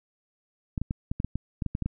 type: clicks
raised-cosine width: 5 ms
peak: -16 dBFS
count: 12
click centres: 0.778 / 0.816 / 0.909 / 1.115 / 1.201 / 1.246 / 1.356 / 1.622 / 1.663 / 1.751 / 1.823 / 1.86 s
effects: none